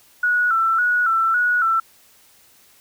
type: tone with vibrato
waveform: sine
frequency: 1396.9 Hz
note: F6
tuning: in tune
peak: -15 dBFS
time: 0.23-1.8 s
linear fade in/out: 5 ms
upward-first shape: square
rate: 1.8 Hz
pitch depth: 77 cents each way
effects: white hiss -53 dBFS RMS until 2.8 s